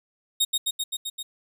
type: tone with echo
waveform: sawtooth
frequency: 3729 Hz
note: A#7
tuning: in tune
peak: -16 dBFS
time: 0.4-0.45 s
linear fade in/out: 10 ms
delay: 130 ms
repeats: 6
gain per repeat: -2 dB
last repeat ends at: 1.23 s
effects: none